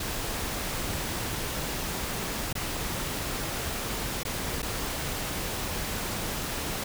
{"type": "noise with dropouts", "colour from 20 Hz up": "pink", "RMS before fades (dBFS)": -32, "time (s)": [0, 6.84], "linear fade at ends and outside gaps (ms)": 5, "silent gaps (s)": [[2.529, 2.552], [4.233, 4.25], [4.621, 4.627]], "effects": []}